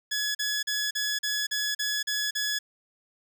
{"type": "tone bursts", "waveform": "15% pulse", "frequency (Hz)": 1694, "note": "G#6", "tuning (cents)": 34, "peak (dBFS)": -20, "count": 9, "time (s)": [0.11, 2.59], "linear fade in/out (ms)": 10, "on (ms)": 240, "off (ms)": 40, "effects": []}